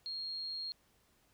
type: tone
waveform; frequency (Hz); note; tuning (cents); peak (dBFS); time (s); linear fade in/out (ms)
sine; 4253; C8; +27; -38; 0.06-0.72; 0
effects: pink hiss -71 dBFS RMS until 1.33 s